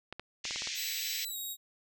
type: clicks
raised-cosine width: 0.3 ms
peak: -24 dBFS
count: 7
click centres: 0.126 / 0.196 / 0.453 / 0.509 / 0.56 / 0.621 / 0.673 s
type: band-pass noise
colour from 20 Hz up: white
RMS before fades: -38 dBFS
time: 0.44-1.25 s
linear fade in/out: 5 ms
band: 1900 to 6600 Hz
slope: 48 dB/octave
type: tone with pitch glide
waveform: 5% pulse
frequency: 3973 to 3791 Hz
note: B7 to A#7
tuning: +10 to +28 cents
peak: -30 dBFS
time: 0.74-1.57 s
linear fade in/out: 50 ms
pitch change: -82 cents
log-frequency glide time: 1.28-1.36 s
effects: none

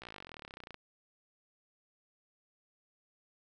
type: slowing click train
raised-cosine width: 0.3 ms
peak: -30 dBFS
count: 30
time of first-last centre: 0.02-0.744 s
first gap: 16 ms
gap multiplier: 1.03
effects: none

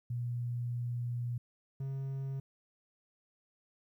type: tone pair in turn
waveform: sine / triangle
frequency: 120.7 / 135.48 Hz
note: B2 / C#3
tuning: -39 / -39 cents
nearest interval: major second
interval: 200 cents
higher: second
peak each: -33 / -33 dBFS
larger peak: neither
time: 0.1-1.38 / 1.8-2.4 s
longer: first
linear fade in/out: 5 ms
effects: 12-bit

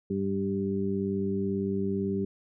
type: harmonic tone with a mistuned harmonic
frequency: 98 Hz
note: G2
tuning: in tune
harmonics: 1 / 2 / 3 / 4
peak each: -37 / -29 / -36 / -31 dBFS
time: 0.1-2.25 s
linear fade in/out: 5 ms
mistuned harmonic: 1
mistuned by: +21 cents
effects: none

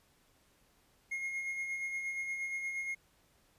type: tone with tremolo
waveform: triangle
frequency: 2148 Hz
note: C7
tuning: 45 cents sharp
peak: -32 dBFS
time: 1.11-2.95 s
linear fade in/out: 10 ms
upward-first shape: sine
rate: 8.5 Hz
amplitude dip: 40%
effects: pink hiss -69 dBFS RMS until 3.58 s + resampled to 32000 Hz

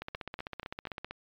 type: two click trains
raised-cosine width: 0.3 ms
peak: -21 / -23 dBFS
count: 18 / 4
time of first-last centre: 0.02-1.11 / 0.15-0.871 s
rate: 15.6 / 4.16 Hz
effects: low-pass 4000 Hz 12 dB/octave + MP3 96 kbps

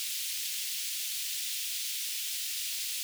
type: high-pass noise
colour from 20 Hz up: pink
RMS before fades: -35 dBFS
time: 0-3.03 s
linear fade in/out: 0 ms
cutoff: 2800 Hz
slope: 24 dB/octave
effects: none

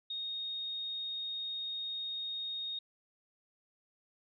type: tone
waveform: sine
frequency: 3718 Hz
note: A#7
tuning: 5 cents flat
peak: -36 dBFS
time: 0.1-2.79 s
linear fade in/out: 5 ms
effects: none

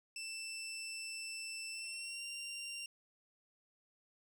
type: tone with pitch glide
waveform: 20% pulse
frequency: 2663 to 2771 Hz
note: E7 to F7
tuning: +17 to -14 cents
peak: -37 dBFS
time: 0.16-2.86 s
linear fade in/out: 2 ms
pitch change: +69 cents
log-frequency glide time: 1.72-2.24 s
effects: none

